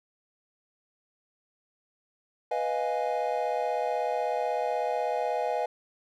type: chord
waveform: triangle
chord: F half-diminished seventh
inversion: second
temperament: equal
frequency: 493.9 / 622.3 / 698.5 / 830.6 Hz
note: Cb5 / Eb5 / F5 / Ab5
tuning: 0 / 0 / 0 / 0 cents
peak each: -30 dBFS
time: 2.51-5.66 s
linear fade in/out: 5 ms
effects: none